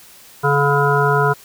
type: harmonic tone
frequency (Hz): 142.4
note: C#3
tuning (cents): +47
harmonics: 1 / 3 / 5 / 7 / 9 / 10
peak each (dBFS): -18 / -18 / -22 / -19 / -23 / -20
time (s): 0.43-1.34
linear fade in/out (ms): 20
effects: white hiss -44 dBFS RMS until 1.44 s